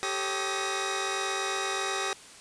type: tone cluster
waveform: 15% pulse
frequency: 389.7 / 437.9 / 546 / 1257 / 1907 Hz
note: G4 / A4 / C#5 / D#6 / A#6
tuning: -10 / -8 / -26 / +17 / +39 cents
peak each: -26 / -34 / -33 / -28 / -29 dBFS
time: 0.03-2.13 s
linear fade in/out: 0 ms
effects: white hiss -49 dBFS RMS until 2.4 s + resampled to 22050 Hz